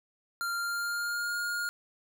square tone with pitch glide, 1389 to 1422.3 Hz, F6 to F6, -10 to +31 cents, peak -31 dBFS, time 0.41-1.69 s, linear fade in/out 0 ms, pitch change +41 cents, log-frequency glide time 0.53-1.36 s, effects none

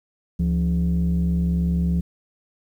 sine tone pair together, 71.99 / 172.8 Hz, D2 / F3, -34 / -18 cents, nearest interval octave + minor third, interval 1516 cents, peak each -20 / -18 dBFS, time 0.39-2.01 s, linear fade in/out 10 ms, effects tanh soft clip ceiling -15 dBFS + 9-bit

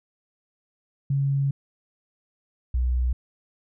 sine tone pair in turn, 138.59 / 62.02 Hz, C#3 / B1, 0 / +8 cents, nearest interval octave + major second, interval 1392 cents, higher first, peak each -20 dBFS, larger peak neither, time 1.1-1.51 / 2.74-3.13 s, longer first, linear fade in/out 5 ms, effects none

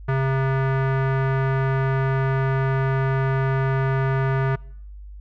square tone with low-pass filter, 133.9 Hz, C3, 40 cents sharp, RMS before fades -21 dBFS, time 0.08-4.56 s, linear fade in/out 10 ms, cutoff 1600 Hz, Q 2, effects noise-tail reverb RT60 0.7 s tail -25 dB re dry + added 50 Hz sine -36 dBFS peak until 5.2 s

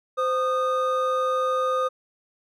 triangle tone pair together, 517 / 1229.6 Hz, C5 / D#6, -21 / -21 cents, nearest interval octave + minor third, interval 1500 cents, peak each -22 dBFS, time 0.17-1.89 s, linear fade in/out 20 ms, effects none

